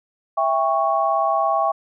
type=chord; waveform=sine; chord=C# diminished; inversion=first; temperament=equal with one note detuned; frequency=659.3 / 796.8 / 1108.7 Hz; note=E5 / G5 / C#6; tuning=0 / +28 / 0 cents; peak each=-21 dBFS; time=0.37-1.72 s; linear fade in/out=10 ms; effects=none